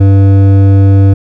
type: tone with hard clipping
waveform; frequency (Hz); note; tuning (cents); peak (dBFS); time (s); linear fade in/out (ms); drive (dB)
triangle; 98; G2; 0; -4; 0-1.14; 10; 14
effects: none